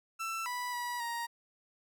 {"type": "tone with pitch steps", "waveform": "30% pulse", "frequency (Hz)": [1334, 985, 971, 938], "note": ["E6", "B5", "B5", "A#5"], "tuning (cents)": [20, -5, -30, 11], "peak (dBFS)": -32, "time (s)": [0.19, 1.27], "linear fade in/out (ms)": 20, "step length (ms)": 270, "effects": []}